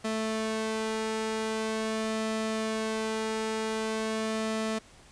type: tone with flanger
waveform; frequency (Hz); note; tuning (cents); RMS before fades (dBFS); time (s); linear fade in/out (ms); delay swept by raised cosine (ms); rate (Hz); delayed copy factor
sawtooth; 220; A3; 0; -31; 0.04-4.79; 10; 1.6 to 2.15; 0.44; +0.5
effects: pink hiss -55 dBFS RMS until 5.11 s + resampled to 22050 Hz